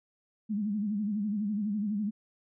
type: tone with vibrato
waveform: sine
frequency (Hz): 207.9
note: G#3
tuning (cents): +2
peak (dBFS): -28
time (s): 0.49-2.11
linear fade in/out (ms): 20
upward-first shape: sine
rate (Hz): 12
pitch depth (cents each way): 90
effects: none